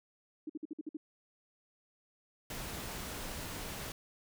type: tone bursts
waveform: sine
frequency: 308.2 Hz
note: D#4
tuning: 16 cents flat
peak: -37 dBFS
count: 7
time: 0.47-0.97 s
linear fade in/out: 5 ms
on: 26 ms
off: 53 ms
type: noise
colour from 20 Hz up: pink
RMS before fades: -42 dBFS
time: 2.5-3.92 s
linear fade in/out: 2 ms
effects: none